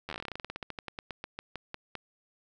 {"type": "slowing click train", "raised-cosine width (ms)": 0.3, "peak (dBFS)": -21, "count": 28, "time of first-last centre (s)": [0.09, 1.953], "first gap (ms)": 11, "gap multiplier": 1.12, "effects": []}